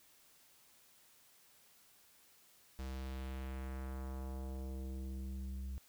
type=tone with low-pass filter sweep; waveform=square; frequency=65.7 Hz; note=C2; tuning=8 cents sharp; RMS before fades=-43 dBFS; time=2.79-5.78 s; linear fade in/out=0 ms; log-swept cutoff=6500 to 130 Hz; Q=1.2; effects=white hiss -66 dBFS RMS until 5.88 s